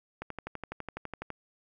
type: click train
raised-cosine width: 0.5 ms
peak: -22 dBFS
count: 14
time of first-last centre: 0.22-1.303 s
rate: 12 Hz
effects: none